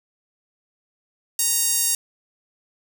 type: tone with high-pass filter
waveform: sawtooth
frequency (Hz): 932.3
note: A#5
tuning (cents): 0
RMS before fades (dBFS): -21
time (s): 1.39-1.95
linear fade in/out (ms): 2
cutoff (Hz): 7500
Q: 1.4
effects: none